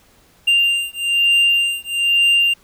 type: beating tone pair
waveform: triangle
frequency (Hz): 2789 / 2790.1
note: F7 / F7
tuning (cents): -3 / -2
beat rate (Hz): 1.1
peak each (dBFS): -15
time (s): 0.47-2.54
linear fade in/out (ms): 10
effects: pink hiss -53 dBFS RMS until 2.63 s